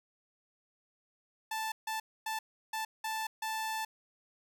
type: tone bursts at uneven times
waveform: sawtooth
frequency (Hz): 880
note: A5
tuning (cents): 0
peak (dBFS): -30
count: 6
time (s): 1.51-1.72 / 1.87-2 / 2.26-2.39 / 2.73-2.85 / 3.04-3.27 / 3.42-3.85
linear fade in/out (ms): 5
effects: none